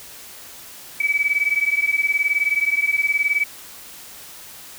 sine beating tone pair, 2280 / 2299 Hz, C#7 / D7, +48 / -37 cents, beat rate 19 Hz, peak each -20 dBFS, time 1-3.44 s, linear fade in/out 5 ms, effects white hiss -40 dBFS RMS until 4.78 s

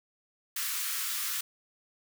white high-pass noise, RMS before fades -33 dBFS, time 0.56-1.41 s, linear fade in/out 5 ms, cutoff 1100 Hz, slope 48 dB/octave, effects none

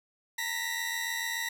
sawtooth tone cluster, 915 / 1886 / 1973 Hz, A#5 / A#6 / B6, -32 / +20 / -2 cents, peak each -37 / -31 / -31 dBFS, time 0.38-1.49 s, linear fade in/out 5 ms, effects none

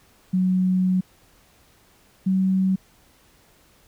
sine tone pair in turn, 184.9 / 189.11 Hz, F#3 / F#3, -1 / +38 cents, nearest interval unison, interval 39 cents, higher second, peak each -17 dBFS, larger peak neither, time 0.33-1.01 / 2.26-2.76 s, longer first, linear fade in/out 10 ms, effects pink hiss -57 dBFS RMS until 3.87 s

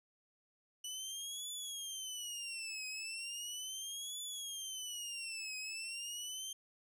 20% pulse tone with vibrato, 2960 Hz, F#7, in tune, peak -36 dBFS, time 0.84-6.53 s, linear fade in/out 5 ms, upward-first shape triangle, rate 0.37 Hz, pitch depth 280 cents each way, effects none

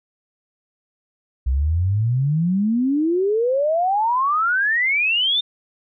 sine exponential sweep, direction up, 61.74 to 3656 Hz, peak -16 dBFS, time 1.46-5.41 s, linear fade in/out 10 ms, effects none

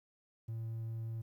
triangle tone, 113.2 Hz, A2, 50 cents sharp, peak -35 dBFS, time 0.48-1.22 s, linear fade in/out 10 ms, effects tanh soft clip ceiling -31 dBFS + 12-bit

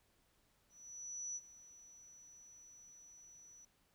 sine tone with ADSR envelope, 5920 Hz, F#8, in tune, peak -40 dBFS, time 0.69-3.65 s, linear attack 670 ms, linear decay 39 ms, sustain -17 dB, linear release 4 ms, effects pink hiss -75 dBFS RMS until 3.94 s

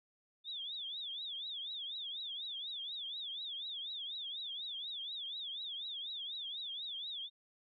sine tone with vibrato, 3520 Hz, A7, in tune, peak -40 dBFS, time 0.44-7.3 s, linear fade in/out 50 ms, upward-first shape triangle, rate 4.1 Hz, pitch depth 200 cents each way, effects none

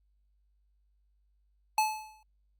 square tone with exponential decay, 864 Hz, A5, 32 cents flat, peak -22 dBFS, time 1.78-2.23 s, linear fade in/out 2 ms, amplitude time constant 96 ms, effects added 50 Hz sine -67 dBFS peak until 2.59 s + Opus 48 kbps

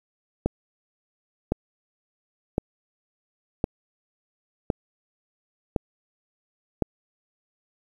click train, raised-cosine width 2 ms, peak -8 dBFS, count 7, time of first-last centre 0.46-6.823 s, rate 0.943 Hz, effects 8-bit

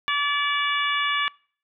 harmonic tone, 576 Hz, D5, 34 cents flat, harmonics 2 / 3 / 4 / 5 / 6, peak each -25 / -27 / -28 / -29 / -30 dBFS, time 0.08-1.28 s, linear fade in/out 0 ms, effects noise-tail reverb RT60 0.5 s tail -25 dB re dry

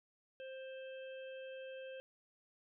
harmonic tone, 526 Hz, C5, 9 cents sharp, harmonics 1 / 3 / 5 / 6, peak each -46 / -57 / -58 / -61 dBFS, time 0.4-2 s, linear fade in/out 0 ms, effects none

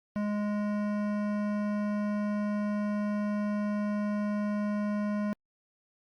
sine tone with hard clipping, 207.7 Hz, G#3, in tune, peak -30 dBFS, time 0.16-5.33 s, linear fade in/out 0 ms, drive 15 dB, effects Opus 48 kbps

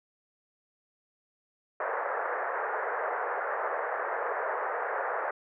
pink band-pass noise, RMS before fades -32 dBFS, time 1.8-5.31 s, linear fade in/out 5 ms, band 450 to 1800 Hz, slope 48 dB/octave, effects none

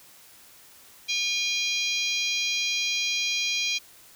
harmonic tone, 810 Hz, G#5, 43 cents flat, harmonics 3 / 4 / 5 / 6 / 7 / 8, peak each -28 / -30 / -32 / -34 / -35 / -36 dBFS, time 1.08-3.79 s, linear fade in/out 20 ms, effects white hiss -52 dBFS RMS until 4.15 s

